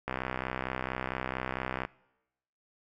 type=click train; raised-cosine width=0.5 ms; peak=-17 dBFS; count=115; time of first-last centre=0.08-1.85 s; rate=64.4 Hz; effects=noise-tail reverb RT60 0.9 s tail -22 dB re dry